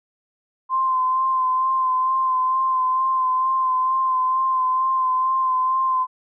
sine tone with vibrato, 1039 Hz, C6, 12 cents flat, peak -17 dBFS, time 0.69-6.07 s, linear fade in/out 50 ms, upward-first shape sine, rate 2.2 Hz, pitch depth 22 cents each way, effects none

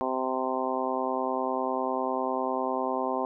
harmonic tone, 130 Hz, C3, 11 cents flat, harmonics 2 / 3 / 4 / 5 / 6 / 7 / 8, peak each -34 / -34 / -34 / -34 / -34 / -34 / -34 dBFS, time 0.01-3.25 s, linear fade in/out 0 ms, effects none

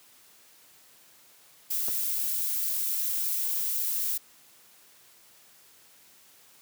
violet noise, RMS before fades -29 dBFS, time 1.7-4.18 s, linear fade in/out 10 ms
clicks, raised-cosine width 1 ms, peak -25 / -31 dBFS, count 2, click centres 1.883 / 1.89 s
effects white hiss -57 dBFS RMS until 6.61 s + high-pass 100 Hz 12 dB/octave

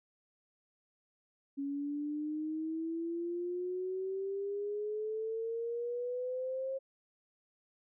sine exponential sweep, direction up, 277.2 to 538 Hz, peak -34 dBFS, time 1.57-6.79 s, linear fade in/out 20 ms, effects none

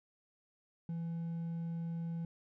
triangle tone with hard clipping, 167.1 Hz, E3, 24 cents sharp, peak -37 dBFS, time 0.89-2.25 s, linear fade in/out 2 ms, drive 5 dB, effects none

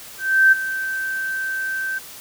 sine tone with ADSR envelope, 1555 Hz, G6, 14 cents flat, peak -8 dBFS, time 0.18-1.99 s, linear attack 340 ms, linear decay 18 ms, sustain -14 dB, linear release 12 ms, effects white hiss -39 dBFS RMS until 2.2 s

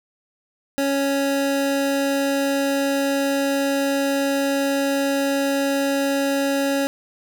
square tone pair together, 277.2 / 554.4 Hz, C#4 / C#5, 0 / 0 cents, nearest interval octave, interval 1200 cents, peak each -22 / -23 dBFS, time 0.78-6.87 s, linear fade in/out 0 ms, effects none

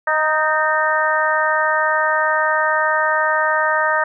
harmonic tone with a mistuned harmonic, 311.1 Hz, D#4, in tune, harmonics 2 / 3 / 4 / 5 / 6, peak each -21 / -21 / -21 / -21 / -21 dBFS, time 0.07-4.04 s, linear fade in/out 5 ms, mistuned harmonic 6, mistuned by -32 cents, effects none

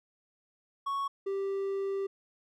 triangle tone pair in turn, 1108.7 / 392 Hz, C#6 / G4, 0 / 0 cents, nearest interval octave + tritone, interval 1800 cents, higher first, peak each -28 dBFS, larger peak neither, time 0.86-1.08 / 1.26-2.07 s, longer second, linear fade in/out 10 ms, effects none

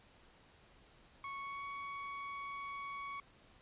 30% pulse tone with pitch glide, 1106 to 1118.9 Hz, C#6 to C#6, -4 to +16 cents, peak -39 dBFS, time 1.24-3.2 s, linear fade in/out 2 ms, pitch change +20 cents, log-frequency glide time 1.37-1.65 s, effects pink hiss -64 dBFS RMS until 3.61 s + resampled to 8000 Hz

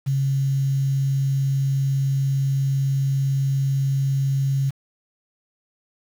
sine tone with quantisation, 136.3 Hz, C#3, 29 cents flat, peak -18 dBFS, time 0.06-4.71 s, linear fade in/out 20 ms, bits 7, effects none

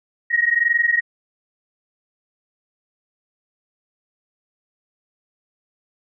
sine tone pair together, 1874 / 1895.8 Hz, A#6 / A#6, +9 / +29 cents, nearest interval unison, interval 20 cents, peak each -18 dBFS, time 0.3-1.01 s, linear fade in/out 20 ms, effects none

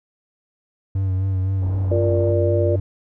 triangle tone with vibrato, 95 Hz, F#2, 46 cents sharp, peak -16 dBFS, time 0.95-2.8 s, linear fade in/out 5 ms, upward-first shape sine, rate 3.9 Hz, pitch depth 35 cents each way
pink low-pass noise, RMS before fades -36 dBFS, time 1.61-2.34 s, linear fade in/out 20 ms, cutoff 830 Hz, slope 24 dB/octave
sine chord, Bb major, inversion second, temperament equal, 349.2 / 466.2 / 587.3 Hz, F4 / Bb4 / D5, 0 / 0 / 0 cents, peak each -22 / -24 / -21 dBFS, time 1.91-2.76 s, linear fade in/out 5 ms
effects none

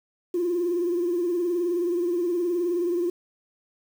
sine tone with vibrato, 349.2 Hz, F4, in tune, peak -21 dBFS, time 0.34-3.1 s, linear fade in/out 5 ms, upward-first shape triangle, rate 19 Hz, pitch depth 78 cents each way, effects tanh soft clip ceiling -18 dBFS + 8-bit

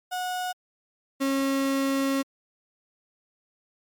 35% pulse tone pair in turn, 730 / 272.2 Hz, F#5 / C#4, -24 / -31 cents, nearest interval octave + perfect fourth, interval 1707 cents, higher first, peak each -26 / -21 dBFS, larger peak second, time 0.11-0.53 / 1.2-2.23 s, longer second, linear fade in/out 20 ms, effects MP3 96 kbps

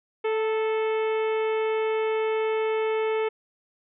harmonic tone with a mistuned harmonic, 438 Hz, A4, 8 cents flat, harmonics 1 / 2 / 3 / 4 / 5 / 6 / 7 / 8, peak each -23 / -33 / -37 / -42 / -37 / -42 / -46 / -52 dBFS, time 0.24-3.29 s, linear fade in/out 10 ms, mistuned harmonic 2, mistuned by +26 cents, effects none

